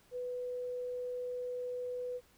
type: tone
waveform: sine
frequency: 495.7 Hz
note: B4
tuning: 6 cents sharp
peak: -36 dBFS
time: 0.11-2.21 s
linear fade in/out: 50 ms
effects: pink hiss -66 dBFS RMS until 2.37 s